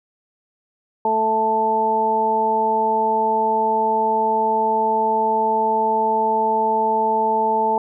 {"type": "harmonic tone", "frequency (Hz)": 220, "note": "A3", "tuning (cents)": 0, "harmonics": [1, 2, 3, 4], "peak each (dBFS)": [-29, -23, -26, -17], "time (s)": [1.05, 7.78], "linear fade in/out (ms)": 2, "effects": []}